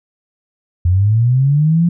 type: linear sweep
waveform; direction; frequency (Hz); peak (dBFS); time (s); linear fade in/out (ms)
sine; up; 84.9 to 174.61; -9; 0.85-1.89; 5
effects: none